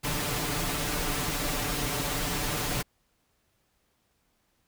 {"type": "noise with comb filter", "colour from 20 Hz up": "pink", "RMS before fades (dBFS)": -30, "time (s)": [0.03, 2.83], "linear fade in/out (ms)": 20, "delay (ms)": 6.8, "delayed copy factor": 0.75, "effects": ["pink hiss -72 dBFS RMS until 4.67 s"]}